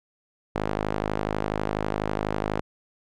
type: tone with band-pass filter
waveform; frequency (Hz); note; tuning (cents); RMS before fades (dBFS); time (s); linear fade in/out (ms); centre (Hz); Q
sawtooth; 52.1; G#1; +6; -28; 0.55-2.61; 10; 660; 0.63
effects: none